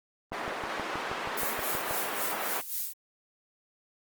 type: click train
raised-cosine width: 1 ms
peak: -20 dBFS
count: 11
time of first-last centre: 0.32-1.91 s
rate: 6.29 Hz
type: band-pass noise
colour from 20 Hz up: white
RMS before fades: -35 dBFS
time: 0.32-2.61 s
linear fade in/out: 10 ms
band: 320 to 1600 Hz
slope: 12 dB/octave
type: noise with tremolo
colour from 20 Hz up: violet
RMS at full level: -31 dBFS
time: 1.37-2.93 s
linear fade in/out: 5 ms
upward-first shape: sine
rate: 3.7 Hz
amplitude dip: 70%
effects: Opus 24 kbps